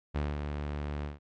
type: tone with ADSR envelope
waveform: sawtooth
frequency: 73.3 Hz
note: D2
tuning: 3 cents flat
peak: -24 dBFS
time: 0.14-1.19 s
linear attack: 20 ms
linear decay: 200 ms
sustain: -5 dB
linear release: 150 ms
effects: low-pass 3000 Hz 12 dB/octave + MP3 64 kbps